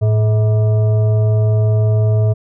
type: tone with frequency modulation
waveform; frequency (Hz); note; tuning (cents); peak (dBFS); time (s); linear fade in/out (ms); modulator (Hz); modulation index
sine; 109.3; A2; -11; -10; 0.01-2.34; 20; 536; 0.4
effects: none